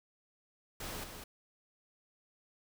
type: noise with echo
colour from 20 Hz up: pink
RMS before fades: -42 dBFS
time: 0.8-1.04 s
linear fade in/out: 5 ms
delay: 200 ms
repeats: 1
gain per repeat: -6 dB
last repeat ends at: 1.24 s
effects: none